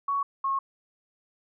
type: tone pair in turn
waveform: sine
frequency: 1118 / 1087.4 Hz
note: C#6 / C#6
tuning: +14 / -34 cents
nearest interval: unison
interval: 48 cents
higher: first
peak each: -24 dBFS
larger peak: neither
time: 0.08-0.23 / 0.44-0.59 s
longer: neither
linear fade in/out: 5 ms
effects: none